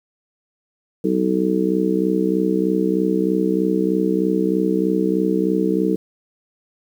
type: harmonic tone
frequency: 63.2 Hz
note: B1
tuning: 41 cents sharp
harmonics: 3 / 4 / 5 / 6 / 7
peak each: -21 / -28 / -20 / -25 / -22 dBFS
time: 1.04-5.96 s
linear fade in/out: 5 ms
effects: 8-bit